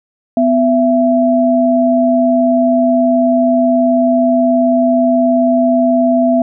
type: tone pair together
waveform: sine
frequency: 250.6 / 668 Hz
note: B3 / E5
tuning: +25 / +23 cents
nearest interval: octave + perfect fourth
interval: 1698 cents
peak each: -11 dBFS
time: 0.37-6.42 s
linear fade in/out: 2 ms
effects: none